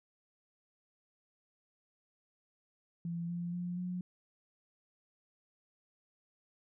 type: tone with pitch steps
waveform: sine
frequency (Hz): 169.8 / 173.17 / 176.6 / 180.1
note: F3 / F3 / F3 / F#3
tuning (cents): -48 / -14 / +20 / -46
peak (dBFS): -35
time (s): 3.05-4.01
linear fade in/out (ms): 2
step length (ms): 240
effects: none